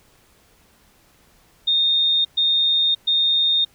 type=tone bursts; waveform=sine; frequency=3669 Hz; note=A#7; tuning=28 cents flat; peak=-15 dBFS; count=3; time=1.67-3.65 s; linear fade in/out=10 ms; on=580 ms; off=120 ms; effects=pink hiss -56 dBFS RMS until 3.74 s